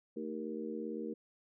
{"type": "harmonic tone with a mistuned harmonic", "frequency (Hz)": 77.78, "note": "D#2", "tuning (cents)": 0, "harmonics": [3, 4, 5, 6], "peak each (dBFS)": [-42, -43, -44, -43], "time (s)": [0.16, 1.14], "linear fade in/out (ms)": 10, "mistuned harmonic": 3, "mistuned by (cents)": -75, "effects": []}